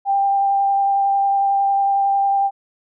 sine tone with vibrato, 792 Hz, G5, 18 cents sharp, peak -14 dBFS, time 0.05-2.51 s, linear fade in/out 50 ms, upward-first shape sine, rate 11 Hz, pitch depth 10 cents each way, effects none

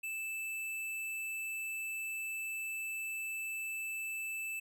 sine tone with hard clipping, 2637 Hz, E7, in tune, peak -38 dBFS, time 0.03-4.6 s, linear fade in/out 10 ms, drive 18 dB, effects none

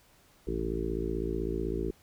harmonic tone with a mistuned harmonic, 55.9 Hz, A1, 28 cents sharp, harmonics 1 / 2 / 3 / 4 / 5 / 6 / 7 / 8, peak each -35 / -43 / -40 / -41 / -41 / -36 / -35 / -40 dBFS, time 0.47-1.91 s, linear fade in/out 5 ms, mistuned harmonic 2, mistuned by +120 cents, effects pink hiss -62 dBFS RMS until 2.02 s

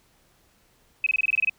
sine tone bursts, 2547 Hz, D#7, 40 cents sharp, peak -18 dBFS, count 10, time 1.04-1.496 s, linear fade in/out 2 ms, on 24 ms, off 24 ms, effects pink hiss -62 dBFS RMS until 1.58 s

